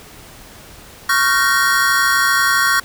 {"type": "chord", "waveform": "square", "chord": "G half-diminished seventh", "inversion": "second", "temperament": "equal with one note detuned", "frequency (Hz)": [1108.7, 1396.9, 1529.5, 1864.7], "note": ["Db6", "F6", "G6", "Bb6"], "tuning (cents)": [0, 0, -43, 0], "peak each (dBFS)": -19, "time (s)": [1.09, 2.8], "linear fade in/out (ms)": 5, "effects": ["pink hiss -40 dBFS RMS until 2.84 s"]}